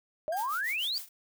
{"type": "exponential sweep", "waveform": "sine", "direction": "up", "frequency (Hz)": [596, 4821], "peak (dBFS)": -29, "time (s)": [0.28, 0.98], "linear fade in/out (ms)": 0}
{"type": "tone with exponential decay", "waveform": "45% pulse", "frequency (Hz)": 1608, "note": "G6", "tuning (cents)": 44, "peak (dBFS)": -39, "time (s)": [0.32, 0.73], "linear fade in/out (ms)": 5, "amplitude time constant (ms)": 89}
{"type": "noise with tremolo", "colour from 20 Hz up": "blue", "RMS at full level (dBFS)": -40, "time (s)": [0.36, 1.09], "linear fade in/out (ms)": 10, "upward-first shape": "triangle", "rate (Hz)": 6.7, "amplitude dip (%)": 90}
{"effects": []}